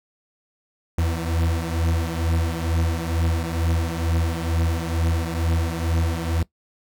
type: beating tone pair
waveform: 40% pulse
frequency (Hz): 81.9 / 84.1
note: E2 / E2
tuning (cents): -11 / +35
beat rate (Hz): 2.2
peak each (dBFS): -22 / -24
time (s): 0.98-6.43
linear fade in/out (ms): 5
effects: noise-tail reverb RT60 0.1 s tail -19 dB re dry